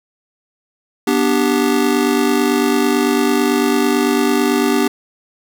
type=chord; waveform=square; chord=G major; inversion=first; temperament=just; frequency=245 / 294 / 392 Hz; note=B3 / D4 / G4; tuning=-14 / +2 / 0 cents; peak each=-18 dBFS; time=1.07-4.88 s; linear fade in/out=5 ms; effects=none